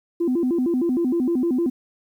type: tone with vibrato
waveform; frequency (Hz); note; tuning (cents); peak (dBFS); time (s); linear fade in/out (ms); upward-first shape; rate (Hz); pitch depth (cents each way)
sine; 293.7; D4; 0; -17; 0.2-1.7; 10; square; 6.5; 260
effects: tanh soft clip ceiling -14 dBFS + 9-bit